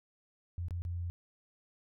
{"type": "tone with dropouts", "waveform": "sine", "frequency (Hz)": 86.9, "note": "F2", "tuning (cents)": -8, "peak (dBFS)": -34, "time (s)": [0.58, 1.1], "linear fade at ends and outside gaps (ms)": 0, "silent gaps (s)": [[0.684, 0.708], [0.82, 0.851]], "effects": []}